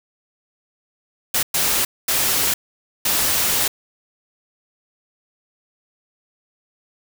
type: noise bursts at uneven times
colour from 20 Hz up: white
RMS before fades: -19 dBFS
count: 4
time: 1.34-1.43 / 1.54-1.85 / 2.08-2.54 / 3.05-3.68 s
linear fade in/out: 5 ms
effects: none